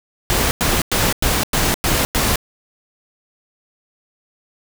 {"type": "noise bursts", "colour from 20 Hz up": "pink", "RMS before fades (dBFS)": -17, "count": 7, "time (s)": [0.3, 2.358], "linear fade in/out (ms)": 0, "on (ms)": 210, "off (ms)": 98, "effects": []}